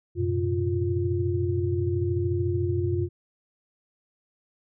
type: tone cluster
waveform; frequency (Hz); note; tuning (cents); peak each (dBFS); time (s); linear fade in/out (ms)
sine; 92.6 / 113.4 / 126.7 / 351; F#2 / A#2 / B2 / F4; +2 / -47 / +45 / +9; -26 / -32 / -32 / -27; 0.15-3.09; 50
effects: none